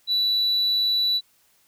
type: tone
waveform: sine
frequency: 3951 Hz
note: B7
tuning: in tune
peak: -17 dBFS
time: 0.07-1.21 s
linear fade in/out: 50 ms
effects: tanh soft clip ceiling -17 dBFS + white hiss -62 dBFS RMS until 1.67 s